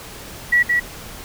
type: tone with echo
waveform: sine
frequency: 1936 Hz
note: B6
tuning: 35 cents flat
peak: -11 dBFS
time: 0.52-0.63 s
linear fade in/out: 10 ms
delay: 170 ms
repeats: 1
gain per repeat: -3 dB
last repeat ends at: 0.8 s
effects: pink hiss -36 dBFS RMS until 1.24 s